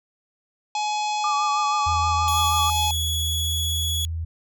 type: harmonic tone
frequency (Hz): 844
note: G#5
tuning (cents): +28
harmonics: 1 / 3 / 4 / 5 / 6 / 7 / 8 / 9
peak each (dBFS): -23 / -33 / -35 / -37 / -39 / -40 / -41 / -42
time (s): 0.75-2.91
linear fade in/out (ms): 2
type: tone with vibrato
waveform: sine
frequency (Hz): 1174.7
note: D6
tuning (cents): 0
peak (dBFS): -22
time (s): 1.24-2.7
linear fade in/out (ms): 2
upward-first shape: sine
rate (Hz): 6.3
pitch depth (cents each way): 48
type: tone with pitch glide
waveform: sine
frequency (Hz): 82.6 to 81.93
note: E2 to E2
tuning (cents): +4 to -10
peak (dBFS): -25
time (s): 1.86-4.25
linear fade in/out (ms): 10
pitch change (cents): -14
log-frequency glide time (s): 2.45-2.55
type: tone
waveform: sawtooth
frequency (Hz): 3371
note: G#7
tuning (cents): +25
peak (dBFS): -21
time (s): 2.28-4.05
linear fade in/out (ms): 0
effects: none